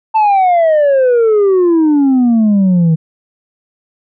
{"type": "exponential sweep", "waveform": "sine", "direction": "down", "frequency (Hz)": [894, 157.2], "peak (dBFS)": -4, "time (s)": [0.14, 2.96], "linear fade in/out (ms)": 20, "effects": ["tanh soft clip ceiling -6 dBFS"]}